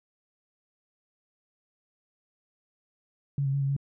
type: tone with pitch steps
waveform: sine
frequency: 140.4 / 136.1 / 140 / 137.2 / 139.4 Hz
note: C#3 / C#3 / C#3 / C#3 / C#3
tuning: +22 / -31 / +18 / -17 / +10 cents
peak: -24 dBFS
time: 3.38-3.765 s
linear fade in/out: 2 ms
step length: 77 ms
effects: none